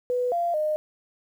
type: tone with pitch steps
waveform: sine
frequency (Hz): 495.3 / 690 / 612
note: B4 / F5 / D#5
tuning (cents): +5 / -21 / -29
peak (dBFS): -22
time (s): 0.1-0.76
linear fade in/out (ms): 0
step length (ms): 220
effects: 9-bit